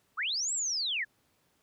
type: linear two-way sweep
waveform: sine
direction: up then down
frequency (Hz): 1055 to 7900 to 1614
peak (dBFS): -29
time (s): 0.17-1.05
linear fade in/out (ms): 20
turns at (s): 0.53
effects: pink hiss -71 dBFS RMS until 1.62 s + high-pass 80 Hz 12 dB/octave